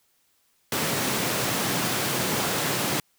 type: high-pass noise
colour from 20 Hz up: pink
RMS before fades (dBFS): -26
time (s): 0.72-3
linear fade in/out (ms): 2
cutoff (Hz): 120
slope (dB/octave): 24
effects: white hiss -67 dBFS RMS until 3.18 s